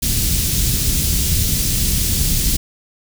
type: band-stop noise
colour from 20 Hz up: pink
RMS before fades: -17 dBFS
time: 0.02-2.57 s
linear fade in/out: 10 ms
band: 170 to 4700 Hz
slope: 12 dB/octave
effects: none